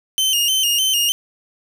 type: tone with vibrato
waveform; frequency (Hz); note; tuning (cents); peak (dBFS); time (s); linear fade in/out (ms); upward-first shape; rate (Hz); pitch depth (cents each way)
sawtooth; 2960; F#7; 0; -12; 0.18-1.12; 0; square; 3.3; 69
effects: none